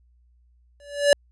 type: tone with exponential growth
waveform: square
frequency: 575 Hz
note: D5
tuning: 37 cents flat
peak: -11 dBFS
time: 0.8-1.13 s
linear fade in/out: 1 ms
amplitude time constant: 71 ms
effects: added 60 Hz sine -56 dBFS peak until 1.31 s + resampled to 24000 Hz